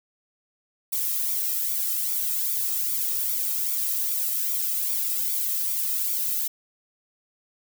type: noise with flanger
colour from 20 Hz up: violet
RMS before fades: -26 dBFS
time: 0.92-6.48 s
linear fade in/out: 10 ms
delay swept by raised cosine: 0.86 to 1.6 ms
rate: 2.5 Hz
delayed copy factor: +0.75
effects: none